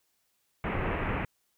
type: low-pass noise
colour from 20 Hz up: pink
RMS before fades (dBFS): -31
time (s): 0.64-1.25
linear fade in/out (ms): 2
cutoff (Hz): 2600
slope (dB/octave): 48
effects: white hiss -74 dBFS RMS until 1.57 s